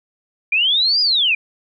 sine linear two-way sweep, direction up then down, 2348 to 4978 to 2348 Hz, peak -13 dBFS, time 0.52-1.35 s, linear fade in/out 5 ms, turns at 1.01 s, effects none

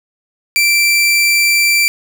sawtooth tone, 2345 Hz, D7, 3 cents flat, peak -6 dBFS, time 0.56-1.88 s, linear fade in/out 0 ms, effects 8-bit

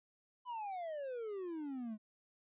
triangle exponential sweep, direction down, 1015 to 207.9 Hz, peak -38 dBFS, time 0.45-1.98 s, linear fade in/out 50 ms, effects resampled to 8000 Hz

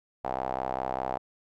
sawtooth tone with band-pass filter, 65 Hz, C2, 11 cents flat, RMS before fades -32 dBFS, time 0.24-1.18 s, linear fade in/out 10 ms, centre 760 Hz, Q 4.1, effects none

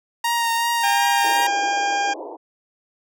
sawtooth tone with vibrato, 932.3 Hz, A#5, in tune, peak -15 dBFS, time 0.24-1.47 s, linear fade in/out 5 ms, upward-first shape triangle, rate 2.7 Hz, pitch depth 22 cents each way
harmonic tone, 804 Hz, G5, 44 cents sharp, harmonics 1 / 2 / 3 / 4 / 6 / 7 / 8 / 9, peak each -20 / -26 / -30 / -32 / -36 / -37 / -38 / -39 dBFS, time 0.83-2.14 s, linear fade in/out 10 ms
pink band-pass noise, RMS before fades -34 dBFS, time 1.23-2.37 s, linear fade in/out 20 ms, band 300 to 1000 Hz, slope 96 dB/octave
effects none

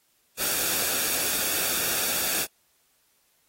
white noise with comb filter, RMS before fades -26 dBFS, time 0.37-2.47 s, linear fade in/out 50 ms, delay 0.98 ms, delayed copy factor -0.5, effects white hiss -67 dBFS RMS until 3.48 s + AAC 48 kbps

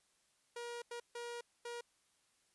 sawtooth tone bursts at uneven times, 475.9 Hz, A#4, 36 cents sharp, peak -39 dBFS, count 4, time 0.56-0.82 / 0.91-1 / 1.15-1.41 / 1.65-1.81 s, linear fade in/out 5 ms, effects white hiss -75 dBFS RMS until 2.54 s + resampled to 24000 Hz

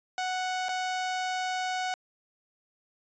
sawtooth tone with dropouts, 740 Hz, F#5, in tune, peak -25 dBFS, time 0.18-1.94 s, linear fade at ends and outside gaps 1 ms, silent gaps 0.685-0.691 s, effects resampled to 16000 Hz

